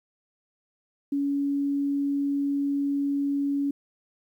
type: tone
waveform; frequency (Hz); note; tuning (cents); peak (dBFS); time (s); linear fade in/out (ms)
sine; 281.7; C#4; +28; -23; 1.12-3.71; 5
effects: 10-bit